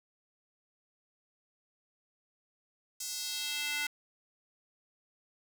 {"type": "tone with high-pass filter sweep", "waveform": "square", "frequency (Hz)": 293.7, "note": "D4", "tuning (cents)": 0, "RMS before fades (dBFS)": -36, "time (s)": [3, 3.87], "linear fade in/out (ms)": 5, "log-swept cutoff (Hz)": [6400, 1900], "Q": 1.7, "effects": ["9-bit"]}